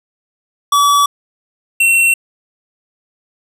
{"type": "tone pair in turn", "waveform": "square", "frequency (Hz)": [1145, 2717], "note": ["D6", "F7"], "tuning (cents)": [-44, -48], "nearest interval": "octave + minor third", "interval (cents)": 1496, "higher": "second", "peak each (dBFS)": -9, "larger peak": "neither", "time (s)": [[0.72, 1.06], [1.8, 2.14]], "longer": "neither", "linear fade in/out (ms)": 5, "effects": ["resampled to 32000 Hz", "7-bit"]}